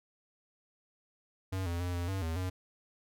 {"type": "tone with pitch steps", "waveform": "square", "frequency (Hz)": [94.6, 85.7, 88.9, 87.1, 96.2, 81.4, 92.1], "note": ["F#2", "F2", "F2", "F2", "G2", "E2", "F#2"], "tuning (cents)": [39, -32, 31, -4, -32, -21, -7], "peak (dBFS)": -33, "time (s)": [1.52, 2.5], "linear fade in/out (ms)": 10, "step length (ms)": 140, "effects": []}